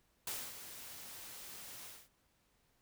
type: noise with ADSR envelope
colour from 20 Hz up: white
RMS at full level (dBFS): -40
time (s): 0.27-2.09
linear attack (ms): 3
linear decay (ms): 250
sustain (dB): -10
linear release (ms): 230
effects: pink hiss -75 dBFS RMS until 2.81 s